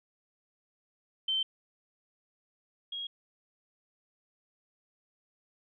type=tone pair in turn; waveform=sine; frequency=3100 / 3284 Hz; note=G7 / G#7; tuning=-20 / -20 cents; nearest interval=minor second; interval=100 cents; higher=second; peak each=-27 / -35 dBFS; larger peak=first; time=1.28-1.43 / 2.92-3.07 s; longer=neither; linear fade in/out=5 ms; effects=none